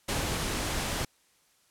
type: noise with ADSR envelope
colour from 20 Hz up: pink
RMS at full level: -29 dBFS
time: 0.08-1.05 s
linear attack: 10 ms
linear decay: 150 ms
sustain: -2 dB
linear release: 5 ms
effects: white hiss -66 dBFS RMS until 1.7 s + low-pass 11000 Hz 12 dB/octave